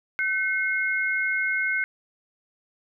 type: tone pair together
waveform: sine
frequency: 1525.2 / 2157 Hz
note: G6 / C#7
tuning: -48 / -48 cents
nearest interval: tritone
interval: 600 cents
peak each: -25 dBFS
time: 0.19-1.84 s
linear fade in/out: 0 ms
effects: none